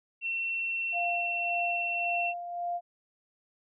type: tone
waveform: sine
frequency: 2709 Hz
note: E7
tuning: 47 cents sharp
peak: -29 dBFS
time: 0.21-2.34 s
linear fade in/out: 50 ms
type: tone with tremolo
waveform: sine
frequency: 698.5 Hz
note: F5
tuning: in tune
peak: -29 dBFS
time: 0.92-2.81 s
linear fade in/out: 50 ms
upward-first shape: sine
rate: 1.8 Hz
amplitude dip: 55%
effects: none